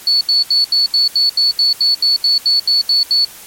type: tone bursts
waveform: sine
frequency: 4435 Hz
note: C#8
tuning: in tune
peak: -9 dBFS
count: 15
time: 0.07-3.248 s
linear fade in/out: 2 ms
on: 140 ms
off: 77 ms
effects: white hiss -36 dBFS RMS until 3.46 s + MP3 64 kbps